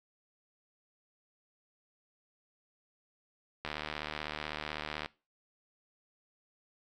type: click train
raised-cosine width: 0.3 ms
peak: -20 dBFS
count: 108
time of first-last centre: 3.65-5.06 s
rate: 75.9 Hz
effects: noise-tail reverb RT60 0.3 s tail -21 dB re dry